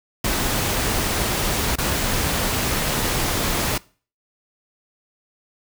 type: noise with dropouts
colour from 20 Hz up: pink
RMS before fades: -22 dBFS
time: 0.24-3.78 s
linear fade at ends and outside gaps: 5 ms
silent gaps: 1.757-1.783 s
effects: noise-tail reverb RT60 0.4 s tail -22 dB re dry